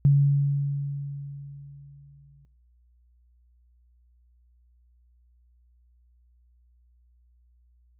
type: tone with exponential decay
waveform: sine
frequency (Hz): 141.2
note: C#3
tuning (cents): +32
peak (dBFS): -13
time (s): 0.05-2.45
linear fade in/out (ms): 0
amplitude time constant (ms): 520
effects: noise-tail reverb RT60 0.6 s tail -18 dB re dry + added 60 Hz sine -58 dBFS peak until 7.99 s